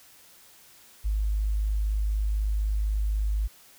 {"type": "tone", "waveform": "sine", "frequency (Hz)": 52, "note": "G#1", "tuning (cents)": 3, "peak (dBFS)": -23, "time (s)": [1.04, 3.48], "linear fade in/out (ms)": 20, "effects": ["white hiss -54 dBFS RMS until 3.78 s"]}